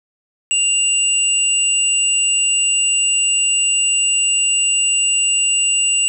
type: tone pair together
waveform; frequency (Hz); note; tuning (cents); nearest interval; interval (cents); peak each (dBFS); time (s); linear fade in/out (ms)
sine; 2792 / 7897; F7 / B8; -1 / -1; octave + tritone; 1800; -16; 0.51-6.08; 0
effects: none